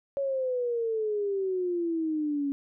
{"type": "exponential sweep", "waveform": "sine", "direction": "down", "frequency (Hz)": [560, 277.2], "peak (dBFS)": -26, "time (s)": [0.17, 2.52], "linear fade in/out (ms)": 0, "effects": []}